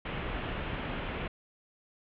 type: low-pass noise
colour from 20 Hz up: pink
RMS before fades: -36 dBFS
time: 0.05-1.28 s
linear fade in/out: 5 ms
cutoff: 3200 Hz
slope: 48 dB/octave
effects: none